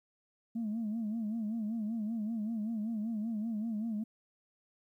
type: tone with vibrato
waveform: sine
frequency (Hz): 220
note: A3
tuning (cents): 0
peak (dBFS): -31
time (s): 0.55-4.04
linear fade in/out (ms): 10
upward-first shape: sine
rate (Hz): 5.2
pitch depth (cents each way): 100
effects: tanh soft clip ceiling -30 dBFS + 12-bit